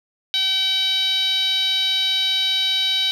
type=tone with band-pass filter; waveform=10% pulse; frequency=765 Hz; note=G5; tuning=42 cents flat; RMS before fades=-20 dBFS; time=0.34-3.11 s; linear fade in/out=0 ms; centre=3600 Hz; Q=5.4; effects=8-bit